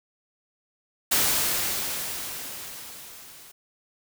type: noise with level ramp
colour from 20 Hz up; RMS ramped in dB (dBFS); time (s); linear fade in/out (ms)
white; -21 to -48; 1.11-3.52; 10
effects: none